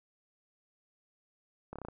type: slowing click train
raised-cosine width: 1 ms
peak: -28 dBFS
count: 6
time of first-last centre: 1.73-1.885 s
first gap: 27 ms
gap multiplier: 1.07
effects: none